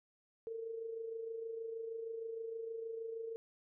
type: tone with amplitude modulation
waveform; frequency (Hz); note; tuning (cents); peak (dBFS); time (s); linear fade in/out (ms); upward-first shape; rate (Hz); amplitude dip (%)
sine; 453.5; A#4; -48; -38; 0.47-3.36; 0; sine; 26.4; 50
effects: none